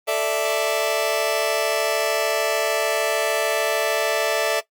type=chord; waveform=sawtooth; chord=A suspended fourth; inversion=none; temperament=just; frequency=440 / 586.7 / 660 Hz; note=A4 / D5 / E5; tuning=0 / -2 / +2 cents; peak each=-21 / -20 / -18 dBFS; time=0.07-4.61 s; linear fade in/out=20 ms; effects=noise-tail reverb RT60 0.1 s tail -17 dB re dry + Opus 32 kbps